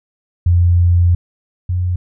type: tone pair in turn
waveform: sine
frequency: 87.31 / 89.71 Hz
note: F2 / F2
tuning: 0 / +47 cents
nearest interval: unison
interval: 47 cents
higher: second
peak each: -8 / -14 dBFS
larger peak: first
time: 0.46-1.15 / 1.69-1.96 s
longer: first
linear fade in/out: 5 ms
effects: none